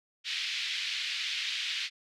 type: band-pass noise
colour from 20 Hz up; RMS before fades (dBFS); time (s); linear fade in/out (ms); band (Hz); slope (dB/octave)
white; -34; 0.24-1.9; 50; 2100 to 4100; 24
effects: none